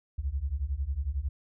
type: beating tone pair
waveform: sine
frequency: 63.3 / 74.3 Hz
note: B1 / D2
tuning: +43 / +21 cents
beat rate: 11 Hz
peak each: -32 / -31 dBFS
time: 0.18-1.29 s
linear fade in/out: 10 ms
effects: none